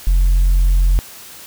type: tone with tanh clipping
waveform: sine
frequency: 44.27 Hz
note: F1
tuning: 24 cents sharp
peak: -10 dBFS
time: 0.07-0.99 s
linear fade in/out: 0 ms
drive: 1 dB
effects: white hiss -37 dBFS RMS until 1.46 s